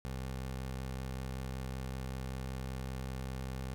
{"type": "tone with vibrato", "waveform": "20% pulse", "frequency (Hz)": 65.2, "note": "C2", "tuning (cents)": -5, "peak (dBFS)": -33, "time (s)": [0.05, 3.74], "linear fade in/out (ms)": 0, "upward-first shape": "sine", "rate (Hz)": 5.4, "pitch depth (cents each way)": 11, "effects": []}